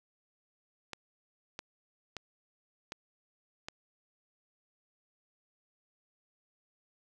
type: clicks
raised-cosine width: 0.2 ms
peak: -22 dBFS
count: 5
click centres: 0.933 / 1.591 / 2.167 / 2.921 / 3.685 s
effects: none